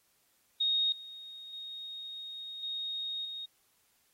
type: tone with level steps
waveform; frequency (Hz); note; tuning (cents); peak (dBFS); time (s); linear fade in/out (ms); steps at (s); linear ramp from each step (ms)
sine; 3729; A#7; 0; -26 / -44 / -40 / -34 / -38; 0.6-3.46; 10; 0.92 / 1.53 / 2.63 / 3.25; 2
effects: white hiss -71 dBFS RMS until 4.13 s + AAC 48 kbps